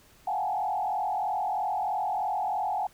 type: tone with frequency modulation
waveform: sine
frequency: 790 Hz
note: G5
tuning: 13 cents sharp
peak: -26 dBFS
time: 0.27-2.87 s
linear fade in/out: 5 ms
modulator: 43.1 Hz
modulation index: 1.9
effects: pink hiss -58 dBFS RMS until 2.93 s